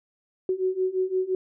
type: beating tone pair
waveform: sine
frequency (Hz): 370 / 375.8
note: F#4 / F#4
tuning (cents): 0 / +27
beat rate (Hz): 5.8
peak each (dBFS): -27 / -25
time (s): 0.49-1.35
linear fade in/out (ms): 2
effects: none